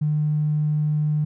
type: tone with tanh clipping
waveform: triangle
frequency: 151.1 Hz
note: D3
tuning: 50 cents sharp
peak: -18 dBFS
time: 0.01-1.25 s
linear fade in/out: 10 ms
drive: 2 dB
effects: none